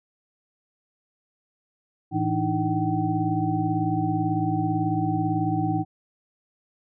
sine tone cluster, 110.1 / 164.9 / 300.3 / 318.4 / 764 Hz, A2 / E3 / D4 / D#4 / G5, +2 / +1 / +39 / +40 / -45 cents, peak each -28 dBFS, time 2.11-5.85 s, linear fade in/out 50 ms, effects none

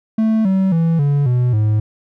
triangle tone with pitch steps, 220.5 / 190.85 / 165.19 / 142.98 / 123.75 / 107.11 Hz, A3 / G3 / E3 / D3 / B2 / A2, +4 / -46 / +4 / -46 / +4 / -46 cents, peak -10 dBFS, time 0.18-1.8 s, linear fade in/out 5 ms, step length 270 ms, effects none

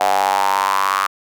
square tone with high-pass filter sweep, 48.49 Hz, G1, 18 cents flat, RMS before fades -17 dBFS, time 0-1.07 s, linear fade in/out 10 ms, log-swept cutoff 720 to 1200 Hz, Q 6.2, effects none

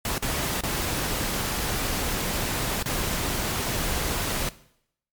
pink noise with dropouts, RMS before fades -27 dBFS, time 0.05-4.49 s, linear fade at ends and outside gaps 2 ms, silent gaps 0.181-0.224 / 0.609-0.635 / 2.827-2.858 s, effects noise-tail reverb RT60 0.7 s tail -18 dB re dry + MP3 96 kbps

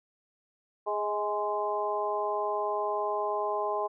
harmonic tone with a mistuned harmonic, 207.7 Hz, G#3, in tune, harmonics 2 / 3 / 4 / 5, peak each -33 / -33 / -33 / -33 dBFS, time 0.86-3.88 s, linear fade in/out 20 ms, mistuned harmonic 3, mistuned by +26 cents, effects none

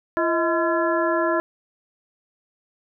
harmonic tone with a mistuned harmonic, 339.9 Hz, F4, 47 cents flat, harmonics 1 / 2 / 3 / 4 / 5, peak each -23 / -23 / -26 / -28 / -28 dBFS, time 0.17-1.4 s, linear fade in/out 0 ms, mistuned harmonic 2, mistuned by -110 cents, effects none

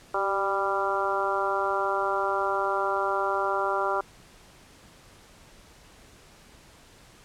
harmonic tone with a mistuned harmonic, 197.1 Hz, G3, 10 cents sharp, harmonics 2 / 3 / 4 / 5 / 6 / 7, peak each -31 / -31 / -31 / -31 / -31 / -31 dBFS, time 0.14-4.01 s, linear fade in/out 5 ms, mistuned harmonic 2, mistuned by -25 cents, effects pink hiss -53 dBFS RMS until 7.24 s + low-pass 10000 Hz 12 dB/octave

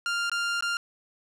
sawtooth tone with dropouts, 1396.9 Hz, F6, in tune, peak -22 dBFS, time 0.06-0.77 s, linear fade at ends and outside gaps 1 ms, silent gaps 0.297-0.316 / 0.608-0.624 s, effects low-pass 7000 Hz 12 dB/octave + 10-bit

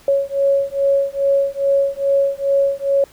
sine beating tone pair, 553 / 555.4 Hz, C#5 / C#5, -4 / +3 cents, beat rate 2.4 Hz, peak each -17 dBFS, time 0.08-3.04 s, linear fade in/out 2 ms, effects pink hiss -48 dBFS RMS until 3.12 s

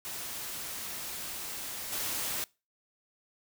white noise with level steps, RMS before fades -39 / -34 dBFS, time 0.05-2.44 s, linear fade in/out 0 ms, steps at 1.92 s, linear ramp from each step 2 ms, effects noise-tail reverb RT60 0.3 s tail -24 dB re dry

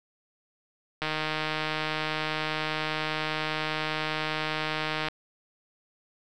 click train, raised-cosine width 0.3 ms, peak -13 dBFS, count 631, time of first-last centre 1.02-5.085 s, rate 155 Hz, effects none

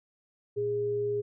sine tone pair together, 116.54 / 411.5 Hz, A#2 / G#4, 0 / -16 cents, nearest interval octave + minor seventh, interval 2184 cents, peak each -39 / -27 dBFS, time 0.56-1.22 s, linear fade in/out 20 ms, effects none

